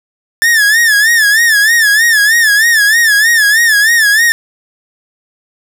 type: tone with vibrato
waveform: 45% pulse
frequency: 1760 Hz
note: A6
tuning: in tune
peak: -6 dBFS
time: 0.42-4.32 s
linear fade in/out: 0 ms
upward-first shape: sine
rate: 3.2 Hz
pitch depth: 120 cents each way
effects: none